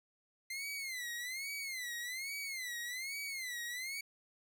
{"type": "tone with vibrato", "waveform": "sawtooth", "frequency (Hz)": 2074, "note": "C7", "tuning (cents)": -16, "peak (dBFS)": -36, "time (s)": [0.5, 4.01], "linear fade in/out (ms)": 5, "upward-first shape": "sine", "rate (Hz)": 1.2, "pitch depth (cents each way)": 160, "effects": []}